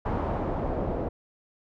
pink noise with low-pass filter sweep, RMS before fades -29 dBFS, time 0.05-1.09 s, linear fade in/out 10 ms, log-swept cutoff 940 to 590 Hz, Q 1.4, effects none

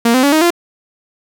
sawtooth tone with pitch steps, 233.1 / 257.2 / 283.7 / 313 / 345.2 Hz, A#3 / C4 / C#4 / D#4 / F4, 0 / -30 / +40 / +10 / -20 cents, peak -5 dBFS, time 0.05-0.505 s, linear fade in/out 5 ms, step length 91 ms, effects none

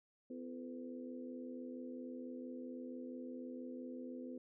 harmonic tone with a mistuned harmonic, 84.4 Hz, E2, 41 cents sharp, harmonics 3 / 4 / 5 / 6, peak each -46 / -53 / -55 / -52 dBFS, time 0.3-4.38 s, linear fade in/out 5 ms, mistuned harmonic 5, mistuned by +74 cents, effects none

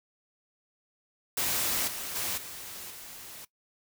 white noise with level steps, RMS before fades -29 / -37 / -32 / -42 / -45 dBFS, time 1.37-3.45 s, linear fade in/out 5 ms, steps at 1.87 / 2.15 / 2.37 / 2.9 s, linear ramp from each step 10 ms, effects noise-tail reverb RT60 0.1 s tail -19 dB re dry

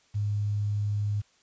sine tone with quantisation, 103.4 Hz, G#2, 7 cents flat, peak -25 dBFS, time 0.14-1.22 s, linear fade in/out 20 ms, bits 9, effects white hiss -64 dBFS RMS until 1.42 s + resampled to 16000 Hz

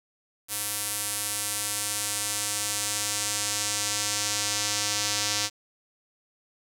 square tone with band-pass filter sweep, 103.83 Hz, G#2, in tune, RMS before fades -29 dBFS, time 0.48-5.5 s, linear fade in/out 50 ms, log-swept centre 11000 to 5800 Hz, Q 1.4, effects 8-bit

